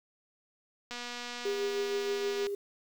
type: click train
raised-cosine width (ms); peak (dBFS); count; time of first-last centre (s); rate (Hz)
0.2; -23; 378; 0.91-2.468; 242
type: tone with tremolo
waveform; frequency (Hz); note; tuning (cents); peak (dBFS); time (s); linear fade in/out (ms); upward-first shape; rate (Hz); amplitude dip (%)
sine; 403.5; G#4; -50; -28; 1.45-2.55; 5; triangle; 6.4; 45
effects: 9-bit